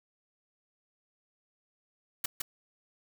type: noise with echo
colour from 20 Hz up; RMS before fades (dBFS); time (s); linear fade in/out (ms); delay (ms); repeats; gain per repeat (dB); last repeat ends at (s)
white; -31; 2.24-2.26; 5; 160; 1; -3; 2.42
effects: none